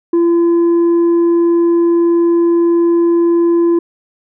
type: tone with tanh clipping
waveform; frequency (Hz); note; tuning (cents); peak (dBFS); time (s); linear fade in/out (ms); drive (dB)
sine; 340.2; F4; -45; -9; 0.13-3.79; 5; 3
effects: none